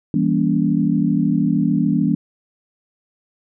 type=chord; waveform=sine; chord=E diminished seventh; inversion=none; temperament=just; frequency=164.81 / 197.78 / 237.3 / 284.8 Hz; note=E3 / G3 / Bb3 / Db4; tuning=0 / +16 / +31 / +47 cents; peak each=-20 dBFS; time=0.14-2.15 s; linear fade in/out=2 ms; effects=none